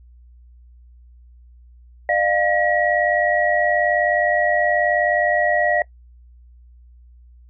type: tone cluster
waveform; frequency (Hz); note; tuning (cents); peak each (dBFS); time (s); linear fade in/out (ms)
sine; 602 / 701 / 1913; D5 / F5 / A#6; +43 / +6 / +44; -20; 2.09-5.82; 2
effects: noise-tail reverb RT60 0.1 s tail -22 dB re dry + added 60 Hz sine -44 dBFS peak until 7.49 s